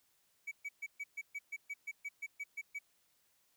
triangle tone bursts, 2277 Hz, C#7, 46 cents sharp, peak -37 dBFS, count 14, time 0.47-2.79 s, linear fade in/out 10 ms, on 45 ms, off 130 ms, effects white hiss -74 dBFS RMS until 3.56 s

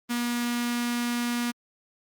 sawtooth tone with notch filter, 240 Hz, B3, 49 cents flat, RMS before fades -28 dBFS, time 0.09-1.52 s, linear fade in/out 20 ms, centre 550 Hz, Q 0.58, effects Opus 32 kbps

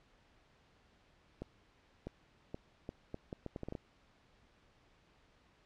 accelerating click train, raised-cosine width 2 ms, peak -28 dBFS, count 12, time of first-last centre 1.42-3.752 s, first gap 650 ms, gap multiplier 0.73, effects pink hiss -68 dBFS RMS until 5.65 s + low-pass 4000 Hz 12 dB/octave

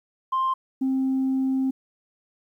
sine tone pair in turn, 1051 / 264.4 Hz, C6 / C4, +7 / +18 cents, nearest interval 2 octaves, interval 2389 cents, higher first, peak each -19 dBFS, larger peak neither, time 0.32-0.54 / 0.81-1.71 s, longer second, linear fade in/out 10 ms, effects tanh soft clip ceiling -18 dBFS + 10-bit

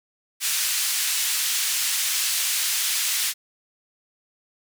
white band-pass noise, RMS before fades -24 dBFS, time 0.4-3.34 s, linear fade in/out 50 ms, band 2000 to 11000 Hz, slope 12 dB/octave, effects none

